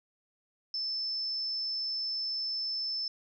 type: tone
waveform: sine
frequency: 5274 Hz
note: E8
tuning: in tune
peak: -31 dBFS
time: 0.74-3.08 s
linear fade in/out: 2 ms
effects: none